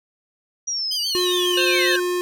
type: linear sweep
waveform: sine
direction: down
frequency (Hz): 5810 to 1496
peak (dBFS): -22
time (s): 0.67-2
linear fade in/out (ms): 10
type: tone with vibrato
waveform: sawtooth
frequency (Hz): 3030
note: F#7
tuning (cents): +40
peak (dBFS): -24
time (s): 0.91-1.97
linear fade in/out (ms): 5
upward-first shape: sine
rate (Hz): 7.3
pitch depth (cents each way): 88
type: tone with pitch glide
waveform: square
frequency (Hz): 360.5 to 357.2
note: F#4 to F4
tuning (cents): -45 to +39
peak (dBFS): -21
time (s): 1.15-2.21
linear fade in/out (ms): 0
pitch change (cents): -16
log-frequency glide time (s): 1.26-1.44
type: harmonic tone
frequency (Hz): 522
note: C5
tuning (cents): -4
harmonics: 1 / 3 / 5 / 7 / 8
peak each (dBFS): -26 / -26 / -26 / -26 / -26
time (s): 1.57-1.96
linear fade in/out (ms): 5
effects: none